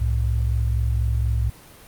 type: tone pair together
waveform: sine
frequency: 64.75 / 108.9 Hz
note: C2 / A2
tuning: -17 / -17 cents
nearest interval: major sixth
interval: 900 cents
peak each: -20 / -23 dBFS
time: 0-1.5 s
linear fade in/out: 10 ms
effects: pink hiss -46 dBFS RMS until 1.87 s + Opus 32 kbps